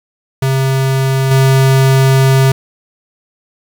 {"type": "tone with level steps", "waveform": "square", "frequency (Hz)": 133.6, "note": "C3", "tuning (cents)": 36, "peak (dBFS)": [-11, -7], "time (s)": [0.42, 2.52], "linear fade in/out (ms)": 5, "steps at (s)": 1.31, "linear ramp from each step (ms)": 2, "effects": ["7-bit"]}